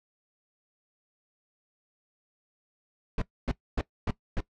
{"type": "noise bursts", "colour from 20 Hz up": "brown", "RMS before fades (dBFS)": -27, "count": 5, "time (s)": [3.18, 4.405], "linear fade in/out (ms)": 2, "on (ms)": 37, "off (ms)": 260, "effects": ["noise-tail reverb RT60 0.1 s tail -19 dB re dry", "low-pass 4000 Hz 12 dB/octave"]}